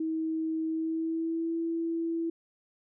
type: tone with pitch glide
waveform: sine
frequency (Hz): 320 to 331.5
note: D#4 to E4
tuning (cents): +49 to +10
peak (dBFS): -28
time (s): 0-2.3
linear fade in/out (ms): 5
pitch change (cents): +61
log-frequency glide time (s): 0.67-1.57
effects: none